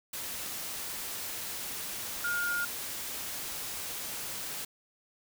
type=tone in noise; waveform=sine; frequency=1420 Hz; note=F6; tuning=28 cents sharp; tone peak=-29 dBFS; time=2.24-2.65 s; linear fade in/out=5 ms; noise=white; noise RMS=-38 dBFS; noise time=0.13-4.65 s; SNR=+6 dB; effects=none